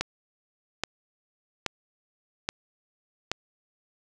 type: click train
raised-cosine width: 0.2 ms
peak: -9 dBFS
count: 5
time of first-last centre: 0.01-3.316 s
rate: 1.21 Hz
effects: none